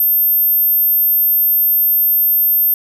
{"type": "tone", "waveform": "sine", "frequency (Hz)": 13290, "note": "G#9", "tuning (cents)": 0, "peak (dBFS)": -10, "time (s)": [0, 2.74], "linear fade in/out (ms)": 2, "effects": []}